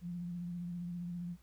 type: tone with vibrato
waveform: sine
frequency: 174.61 Hz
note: F3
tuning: in tune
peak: -38 dBFS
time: 0.01-1.37 s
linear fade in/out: 50 ms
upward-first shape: sine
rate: 15 Hz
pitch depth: 32 cents each way
effects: added 61 Hz sine -61 dBFS peak until 1.42 s + pink hiss -70 dBFS RMS until 1.42 s